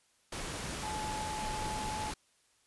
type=tone in noise; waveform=sine; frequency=858 Hz; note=A5; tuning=44 cents flat; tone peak=-37 dBFS; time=0.83-2.11 s; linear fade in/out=5 ms; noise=pink; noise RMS=-39 dBFS; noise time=0.32-2.14 s; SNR=-1 dB; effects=white hiss -70 dBFS RMS until 2.66 s + resampled to 24000 Hz